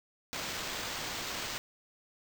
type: noise with sample-and-hold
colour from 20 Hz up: violet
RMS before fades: -38 dBFS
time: 0.33-1.58 s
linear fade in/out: 0 ms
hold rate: 11025 Hz
effects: none